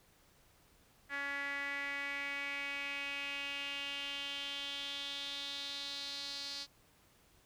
sawtooth tone with band-pass filter sweep, 281.4 Hz, C#4, 26 cents sharp, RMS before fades -41 dBFS, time 1.09-6.67 s, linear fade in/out 50 ms, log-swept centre 1800 to 4500 Hz, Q 4.9, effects pink hiss -67 dBFS RMS until 7.45 s

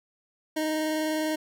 25% pulse tone with vibrato, 311.1 Hz, D#4, in tune, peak -22 dBFS, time 0.56-1.36 s, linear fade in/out 10 ms, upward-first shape sine, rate 20 Hz, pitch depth 17 cents each way, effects none

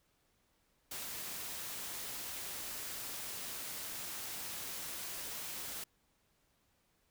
white noise, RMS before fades -43 dBFS, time 0.91-5.84 s, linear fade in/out 5 ms, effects pink hiss -75 dBFS RMS until 7.1 s

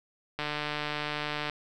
click train, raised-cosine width 0.3 ms, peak -16 dBFS, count 166, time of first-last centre 0.39-1.497 s, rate 149 Hz, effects none

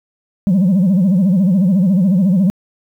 sine tone with vibrato, 187.3 Hz, F#3, 21 cents sharp, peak -7 dBFS, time 0.47-2.5 s, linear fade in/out 0 ms, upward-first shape sine, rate 14 Hz, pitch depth 160 cents each way, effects tanh soft clip ceiling -8 dBFS + 8-bit

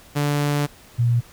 sawtooth / sine tone pair in turn, 145.5 / 119.04 Hz, D3 / A#2, -16 / +37 cents, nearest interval minor third, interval 347 cents, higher first, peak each -15 dBFS, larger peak neither, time 0.15-0.67 / 0.98-1.21 s, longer first, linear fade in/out 20 ms, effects pink hiss -48 dBFS RMS until 1.32 s

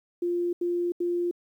sine tone bursts, 349.2 Hz, F4, in tune, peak -24 dBFS, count 3, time 0.22-1.312 s, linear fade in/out 5 ms, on 310 ms, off 81 ms, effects 10-bit

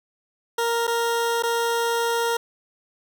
20% pulse tone with dropouts, 466.2 Hz, A#4, in tune, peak -16 dBFS, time 0.58-2.37 s, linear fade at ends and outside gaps 5 ms, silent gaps 0.87-0.876 / 1.425-1.434 s, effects none

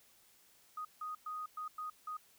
sine tone bursts at uneven times, 1244.5 Hz, D#6, in tune, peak -39 dBFS, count 6, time 0.77-0.85 / 1.01-1.15 / 1.26-1.46 / 1.57-1.68 / 1.78-1.9 / 2.07-2.17 s, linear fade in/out 5 ms, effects white hiss -66 dBFS RMS until 2.38 s

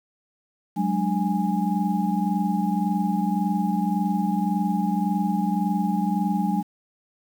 sine tone cluster, 186.3 / 208.1 / 296.3 / 826 Hz, F#3 / G#3 / D4 / G#5, +12 / +4 / +15 / -10 cents, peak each -24 / -25 / -30 / -28 dBFS, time 0.76-6.63 s, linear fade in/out 20 ms, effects 8-bit

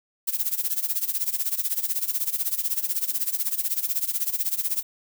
violet noise with tremolo, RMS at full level -23 dBFS, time 0.27-4.83 s, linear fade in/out 10 ms, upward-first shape sine, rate 16 Hz, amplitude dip 85%, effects none

